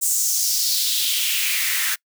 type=noise with high-pass filter sweep; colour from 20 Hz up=white; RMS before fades=-21 dBFS; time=0.01-1.96 s; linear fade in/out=20 ms; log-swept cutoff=7900 to 1600 Hz; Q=2.9; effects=noise-tail reverb RT60 0.1 s tail -25 dB re dry